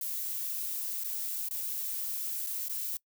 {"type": "noise with dropouts", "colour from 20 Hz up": "violet", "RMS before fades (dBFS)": -35, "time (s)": [0.01, 2.97], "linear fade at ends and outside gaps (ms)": 2, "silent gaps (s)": [[1.037, 1.044], [1.487, 1.509], [2.465, 2.469], [2.684, 2.695]], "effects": ["noise-tail reverb RT60 0.1 s tail -23 dB re dry"]}